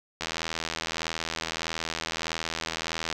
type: click train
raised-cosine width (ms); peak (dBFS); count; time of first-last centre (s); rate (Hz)
0.2; -12; 239; 0.21-3.127; 81.6
effects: none